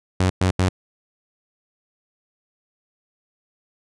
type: tone bursts at uneven times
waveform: sawtooth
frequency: 92.5 Hz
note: F#2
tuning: in tune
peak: -12 dBFS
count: 3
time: 0.2-0.3 / 0.41-0.51 / 0.59-0.69 s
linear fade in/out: 5 ms
effects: resampled to 22050 Hz